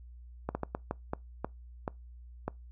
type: slowing click train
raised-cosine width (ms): 1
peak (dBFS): -18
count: 9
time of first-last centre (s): 0.49-2.48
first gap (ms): 60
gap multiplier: 1.39
effects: noise-tail reverb RT60 0.2 s tail -24 dB re dry + added 60 Hz sine -47 dBFS peak until 2.71 s